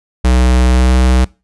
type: tone with pitch glide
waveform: square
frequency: 62.5 to 63.3 Hz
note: B1 to B1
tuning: +21 to +43 cents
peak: -8 dBFS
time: 0.24-1.25 s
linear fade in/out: 10 ms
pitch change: +22 cents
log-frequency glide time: 0.7-0.91 s
effects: noise-tail reverb RT60 0.3 s tail -23 dB re dry + resampled to 24000 Hz